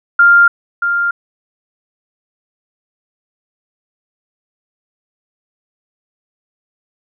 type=tone with echo; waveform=sine; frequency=1398 Hz; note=F6; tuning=1 cent sharp; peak=-4 dBFS; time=0.19-0.48 s; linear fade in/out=5 ms; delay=630 ms; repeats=1; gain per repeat=-8 dB; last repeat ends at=1.11 s; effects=none